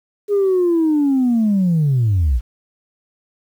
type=linear sweep; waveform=sine; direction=down; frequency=415.3 to 52 Hz; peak=-11 dBFS; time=0.28-2.41 s; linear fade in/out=50 ms; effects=tanh soft clip ceiling -10 dBFS + 8-bit